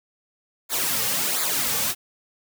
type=noise with flanger; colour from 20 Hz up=white; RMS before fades=-24 dBFS; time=0.69-1.95 s; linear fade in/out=50 ms; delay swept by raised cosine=0.34 to 3.04 ms; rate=1.4 Hz; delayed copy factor=-0.7; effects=none